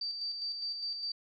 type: tone with tremolo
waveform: sine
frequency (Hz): 4642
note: D8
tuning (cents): -21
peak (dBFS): -33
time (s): 0.01-1.12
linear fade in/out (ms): 5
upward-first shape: square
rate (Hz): 4.9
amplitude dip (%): 40
effects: none